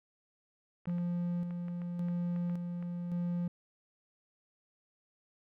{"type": "clicks", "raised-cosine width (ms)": 0.5, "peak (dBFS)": -38, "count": 10, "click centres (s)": [0.856, 0.896, 0.983, 1.508, 1.683, 1.818, 2.085, 2.362, 2.497, 2.826]}
{"type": "tone with tremolo", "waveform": "triangle", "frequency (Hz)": 174.61, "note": "F3", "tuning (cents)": 0, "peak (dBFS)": -29, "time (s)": [0.87, 3.48], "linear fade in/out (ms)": 5, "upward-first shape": "square", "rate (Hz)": 0.89, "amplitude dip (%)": 40}
{"effects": []}